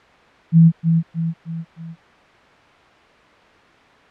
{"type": "tone with echo", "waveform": "sine", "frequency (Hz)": 164.81, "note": "E3", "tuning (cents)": 0, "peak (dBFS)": -6, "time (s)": [0.52, 0.72], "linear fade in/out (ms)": 50, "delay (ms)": 310, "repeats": 4, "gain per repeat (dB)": -6, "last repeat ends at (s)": 1.96, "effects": ["white hiss -48 dBFS RMS until 4.1 s", "low-pass 2000 Hz 12 dB/octave"]}